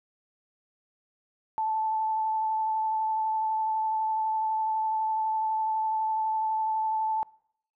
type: tone with vibrato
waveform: sine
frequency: 876 Hz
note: A5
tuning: 8 cents flat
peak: -25 dBFS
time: 1.58-7.23 s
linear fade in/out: 0 ms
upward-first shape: sine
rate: 12 Hz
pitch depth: 12 cents each way
effects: noise-tail reverb RT60 0.7 s tail -24 dB re dry